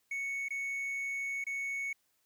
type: tone with dropouts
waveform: triangle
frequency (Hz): 2217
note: C#7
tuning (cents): 0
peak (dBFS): -32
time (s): 0.11-1.93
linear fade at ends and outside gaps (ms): 5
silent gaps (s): 0.485-0.505 / 1.441-1.466
effects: white hiss -75 dBFS RMS until 2.25 s